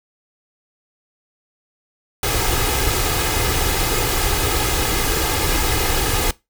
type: noise with comb filter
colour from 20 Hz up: pink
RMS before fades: -19 dBFS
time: 2.23-6.31 s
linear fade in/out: 2 ms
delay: 2.4 ms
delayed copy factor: +0.6
effects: noise-tail reverb RT60 0.2 s tail -20 dB re dry